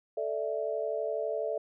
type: chord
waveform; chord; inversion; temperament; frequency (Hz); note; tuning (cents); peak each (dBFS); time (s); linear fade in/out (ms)
sine; A suspended fourth; none; equal; 440 / 587.3 / 659.3; A4 / D5 / E5; 0 / 0 / 0; -34; 0.17-1.58; 5
effects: none